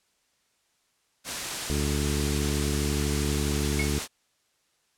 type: noise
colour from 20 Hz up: white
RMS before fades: -31 dBFS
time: 1.24-4.08 s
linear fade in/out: 50 ms
type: harmonic tone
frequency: 72.4 Hz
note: D2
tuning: 24 cents flat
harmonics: 1 / 2 / 3 / 4 / 5 / 6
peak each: -28 / -31 / -33 / -34 / -35 / -36 dBFS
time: 1.7-3.99 s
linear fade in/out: 0 ms
type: tone with exponential decay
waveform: sine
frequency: 2192 Hz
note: C#7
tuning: 20 cents flat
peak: -25 dBFS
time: 3.79-3.97 s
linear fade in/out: 5 ms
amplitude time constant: 38 ms
effects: white hiss -70 dBFS RMS until 4.97 s + low-pass 9000 Hz 12 dB/octave